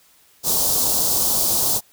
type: band-stop noise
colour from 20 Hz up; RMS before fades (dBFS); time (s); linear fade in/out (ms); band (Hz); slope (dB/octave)
white; -19; 0.43-1.81; 50; 980 to 4200; 24
effects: white hiss -55 dBFS RMS until 1.92 s